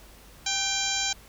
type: harmonic tone with a mistuned harmonic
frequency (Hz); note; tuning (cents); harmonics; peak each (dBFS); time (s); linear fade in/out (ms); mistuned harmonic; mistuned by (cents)
792; G5; +18; 1 / 2 / 3 / 4 / 5 / 6 / 7 / 8 / 9; -36 / -36 / -34 / -33 / -32 / -37 / -34 / -33 / -33; 0.46-1.13; 5; 2; -48
effects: added 50 Hz sine -52 dBFS peak until 1.28 s + pink hiss -52 dBFS RMS until 1.28 s